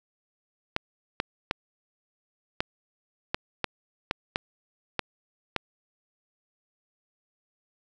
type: clicks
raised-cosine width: 0.3 ms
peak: -9 dBFS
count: 10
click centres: 0.764 / 1.201 / 1.511 / 2.605 / 3.345 / 3.643 / 4.111 / 4.359 / 4.993 / 5.563 s
effects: none